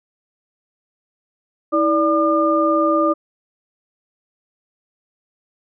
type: tone cluster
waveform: sine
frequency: 321.7 / 585 / 1206 Hz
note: E4 / D5 / D6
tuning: -42 / -7 / +46 cents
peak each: -18 dBFS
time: 1.72-3.14 s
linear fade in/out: 20 ms
effects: none